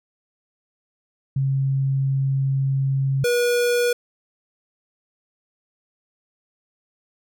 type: tone pair in turn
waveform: sine / square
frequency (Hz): 135.6 / 483.2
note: C#3 / B4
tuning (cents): -38 / -38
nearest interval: octave + minor seventh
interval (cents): 2200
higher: second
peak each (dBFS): -18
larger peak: neither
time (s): 1.36-3.24 / 3.24-3.93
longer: first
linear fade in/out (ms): 5
effects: none